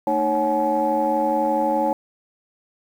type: tone cluster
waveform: sine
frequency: 223.5 / 308.3 / 550 / 760 / 852 Hz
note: A3 / D#4 / C#5 / F#5 / G#5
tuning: +27 / -16 / -14 / +46 / +44 cents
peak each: -28 / -25 / -22 / -27 / -21 dBFS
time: 0.07-1.93 s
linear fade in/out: 2 ms
effects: tanh soft clip ceiling -9 dBFS + 8-bit